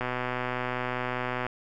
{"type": "click train", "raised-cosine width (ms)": 0.5, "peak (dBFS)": -15, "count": 183, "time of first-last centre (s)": [0.01, 1.466], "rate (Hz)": 125, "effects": []}